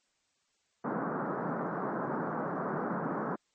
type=band-pass noise; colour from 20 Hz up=pink; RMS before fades=-34 dBFS; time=0.84-3.36 s; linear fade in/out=10 ms; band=150 to 1500 Hz; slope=48 dB/octave; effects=white hiss -75 dBFS RMS until 3.54 s + MP3 32 kbps